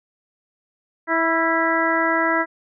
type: harmonic tone with a mistuned harmonic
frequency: 327.6 Hz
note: E4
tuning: 11 cents flat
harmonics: 1 / 2 / 3 / 4 / 5 / 6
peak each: -24 / -24 / -24 / -24 / -24 / -24 dBFS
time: 1.07-2.46 s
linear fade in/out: 50 ms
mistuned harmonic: 4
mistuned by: +29 cents
effects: none